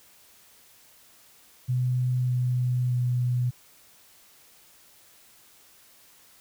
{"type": "tone with pitch steps", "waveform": "sine", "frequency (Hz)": [125.8, 124.71, 123.64], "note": ["B2", "B2", "B2"], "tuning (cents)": [32, 17, 2], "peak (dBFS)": -22, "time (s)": [1.68, 3.51], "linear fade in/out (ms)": 20, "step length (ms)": 610, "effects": ["white hiss -56 dBFS RMS until 6.4 s"]}